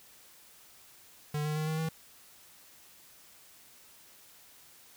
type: tone with pitch steps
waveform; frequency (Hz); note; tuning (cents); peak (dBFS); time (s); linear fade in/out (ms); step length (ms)
square; 149.3 / 152 / 154.74 / 157.54 / 160.39; D3 / D#3 / D#3 / D#3 / E3; +29 / -40 / -9 / +22 / -47; -31; 1.34-1.89; 5; 110
effects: white hiss -57 dBFS RMS until 4.96 s